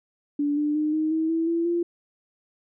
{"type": "tone with pitch steps", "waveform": "sine", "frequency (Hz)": [290, 297.1, 304.4, 311.9, 319.6, 327.4, 335.4, 343.7], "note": ["D4", "D4", "D#4", "D#4", "D#4", "E4", "E4", "F4"], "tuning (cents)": [-22, 20, -38, 4, 47, -12, 30, -28], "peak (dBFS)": -21, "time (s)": [0.39, 1.83], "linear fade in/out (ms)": 5, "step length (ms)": 180, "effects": []}